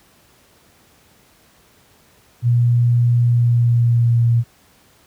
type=tone with pitch glide; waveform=sine; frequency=120 to 117.6 Hz; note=B2 to A#2; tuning=-49 to +16 cents; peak=-11 dBFS; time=2.42-4.44 s; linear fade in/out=50 ms; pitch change=-35 cents; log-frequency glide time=3.23-4.23 s; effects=pink hiss -53 dBFS RMS until 5.06 s + high-pass 60 Hz 12 dB/octave